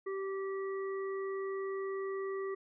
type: harmonic tone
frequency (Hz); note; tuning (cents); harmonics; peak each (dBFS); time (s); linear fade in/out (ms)
388.1; G4; -17; 1 / 3 / 5; -35 / -45 / -49; 0.06-2.55; 10
effects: none